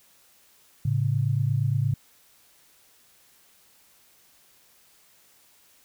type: tone pair together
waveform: sine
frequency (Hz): 110 / 138.59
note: A2 / C#3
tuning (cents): 0 / 0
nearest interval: major third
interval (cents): 400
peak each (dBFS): -24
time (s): 0.85-1.94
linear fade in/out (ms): 5
effects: white hiss -59 dBFS RMS until 5.84 s